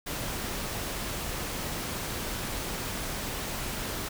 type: noise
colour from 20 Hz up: pink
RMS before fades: -34 dBFS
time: 0.06-4.09 s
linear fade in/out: 10 ms
effects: none